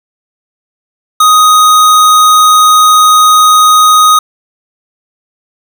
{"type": "tone", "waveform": "square", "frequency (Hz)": 1249, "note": "D#6", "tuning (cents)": 6, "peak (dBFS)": -3, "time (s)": [1.2, 4.19], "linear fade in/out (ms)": 5, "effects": []}